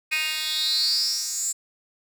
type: tone with high-pass filter sweep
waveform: 10% pulse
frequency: 311.1 Hz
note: D#4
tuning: in tune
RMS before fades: -25 dBFS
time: 0.11-1.53 s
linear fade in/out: 20 ms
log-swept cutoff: 2500 to 7500 Hz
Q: 9.4
effects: none